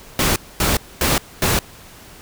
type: noise bursts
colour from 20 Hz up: pink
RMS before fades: -17 dBFS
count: 4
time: 0.19-1.59 s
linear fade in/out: 2 ms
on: 170 ms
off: 240 ms
effects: pink hiss -42 dBFS RMS until 2.21 s